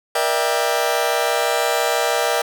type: chord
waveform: sawtooth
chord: E half-diminished seventh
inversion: second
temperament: just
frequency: 474.7 / 593.3 / 659.3 / 791.1 Hz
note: Bb4 / D5 / E5 / G5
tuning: +31 / +18 / 0 / +16 cents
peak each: -19 dBFS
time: 0.15-2.42 s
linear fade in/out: 5 ms
effects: none